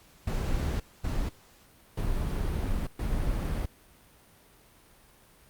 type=noise bursts at uneven times; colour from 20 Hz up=brown; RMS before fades=-29 dBFS; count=4; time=0.27-0.8 / 1.04-1.29 / 1.97-2.87 / 2.99-3.66 s; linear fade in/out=5 ms; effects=pink hiss -58 dBFS RMS until 5.49 s + Opus 48 kbps